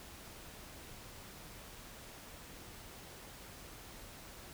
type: silence
effects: pink hiss -52 dBFS RMS until 4.53 s